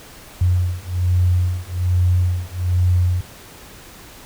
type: beating tone pair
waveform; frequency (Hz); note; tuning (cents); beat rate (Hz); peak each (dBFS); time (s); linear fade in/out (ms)
sine; 89.1 / 90.3; F2 / F#2; +35 / -42; 1.2; -18; 0.41-3.21; 5
effects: pink hiss -41 dBFS RMS until 4.25 s

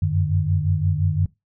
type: tone cluster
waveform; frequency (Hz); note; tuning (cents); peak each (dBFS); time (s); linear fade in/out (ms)
sine; 90.8 / 96.6 / 150.5; F#2 / G2 / D3; -32 / -25 / +43; -22; 0.02-1.26; 5
effects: noise-tail reverb RT60 0.2 s tail -20 dB re dry

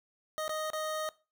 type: tone with dropouts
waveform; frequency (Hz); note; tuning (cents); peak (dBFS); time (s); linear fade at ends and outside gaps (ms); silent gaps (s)
25% pulse; 622.3; D#5; 0; -29; 0.38-1.09; 0; 0.48-0.493 / 0.702-0.733
effects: noise-tail reverb RT60 0.3 s tail -20 dB re dry

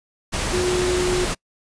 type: tone in noise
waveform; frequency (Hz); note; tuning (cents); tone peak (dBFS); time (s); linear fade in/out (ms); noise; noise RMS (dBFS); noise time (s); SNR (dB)
sine; 361.8; F#4; -39; -19; 0.52-1.26; 20; pink; -24; 0.32-1.35; +2
effects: noise-tail reverb RT60 0.1 s tail -26 dB re dry + resampled to 22050 Hz

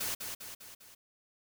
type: noise with echo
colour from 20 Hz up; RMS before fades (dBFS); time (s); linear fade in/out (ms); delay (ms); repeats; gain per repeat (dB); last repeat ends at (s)
white; -35; 0-0.15; 10; 200; 4; -5; 0.95
effects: none

